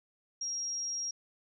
sine tone, 5620 Hz, F8, 10 cents sharp, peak -33 dBFS, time 0.41-1.11 s, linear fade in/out 5 ms, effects none

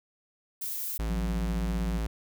violet noise, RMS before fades -34 dBFS, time 0.61-0.98 s, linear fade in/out 10 ms
square tone, 55 Hz, A1, in tune, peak -29 dBFS, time 0.99-2.07 s, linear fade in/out 5 ms
sine tone with vibrato, 180.5 Hz, F#3, 43 cents flat, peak -32 dBFS, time 1.09-1.99 s, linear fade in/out 10 ms, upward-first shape sine, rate 1.9 Hz, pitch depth 10 cents each way
effects none

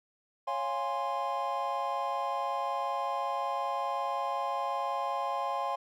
triangle chord, Db major seventh, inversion none, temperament equal with one note detuned, 554.4 / 698.5 / 823.9 / 1046.5 Hz, Db5 / F5 / Ab5 / C6, 0 / 0 / -14 / 0 cents, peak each -36 / -35 / -33 / -32 dBFS, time 0.47-5.76 s, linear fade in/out 10 ms, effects none

